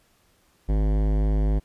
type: tone with hard clipping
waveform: sine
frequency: 51.91 Hz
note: G#1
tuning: in tune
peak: -21 dBFS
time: 0.68-1.6 s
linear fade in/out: 20 ms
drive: 18 dB
effects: pink hiss -63 dBFS RMS until 1.64 s + resampled to 32000 Hz